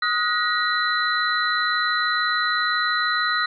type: tone cluster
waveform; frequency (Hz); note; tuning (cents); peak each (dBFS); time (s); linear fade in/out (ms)
sine; 1253 / 1454 / 1900 / 4019; D#6 / F#6 / A#6 / B7; +12 / -31 / +33 / +30; -24 / -25 / -25 / -26; 0.02-3.46; 5
effects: none